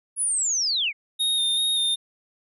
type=linear sweep; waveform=sine; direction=down; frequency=10530 to 2093 Hz; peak=-21 dBFS; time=0.16-0.93 s; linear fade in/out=50 ms
type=tone with vibrato; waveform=square; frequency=3682 Hz; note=A#7; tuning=22 cents flat; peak=-21 dBFS; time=1.19-1.96 s; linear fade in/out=20 ms; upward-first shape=square; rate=2.6 Hz; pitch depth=22 cents each way
effects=none